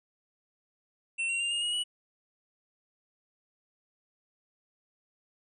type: tone with pitch steps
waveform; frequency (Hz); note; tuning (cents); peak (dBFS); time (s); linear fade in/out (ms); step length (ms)
square; 2700 / 2746 / 2792 / 2839 / 2887 / 2936; E7 / F7 / F7 / F7 / F#7 / F#7; +41 / -30 / -1 / +28 / -43 / -14; -29; 1.18-1.84; 20; 110
effects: resampled to 22050 Hz